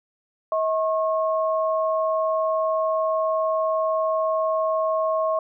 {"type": "tone pair together", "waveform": "sine", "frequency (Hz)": [639.1, 1086], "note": ["D#5", "C#6"], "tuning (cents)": [46, -36], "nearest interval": "major sixth", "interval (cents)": 918, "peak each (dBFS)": [-21, -25], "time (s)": [0.52, 5.39], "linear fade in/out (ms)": 2, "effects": []}